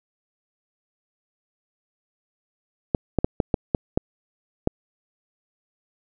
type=clicks; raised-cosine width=2 ms; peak=-5 dBFS; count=8; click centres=2.948 / 3.187 / 3.245 / 3.402 / 3.542 / 3.748 / 3.975 / 4.674 s; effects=none